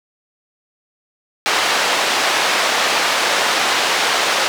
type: band-pass noise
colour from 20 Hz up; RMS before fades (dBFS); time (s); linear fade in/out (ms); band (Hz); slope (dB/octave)
pink; -17; 1.46-4.48; 0; 660 to 5300; 12
effects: none